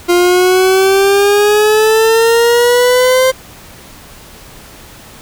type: exponential sweep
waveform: 40% pulse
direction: up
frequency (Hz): 349.2 to 523.3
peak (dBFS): -6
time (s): 0.08-3.32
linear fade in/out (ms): 20
effects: pink hiss -36 dBFS RMS until 5.21 s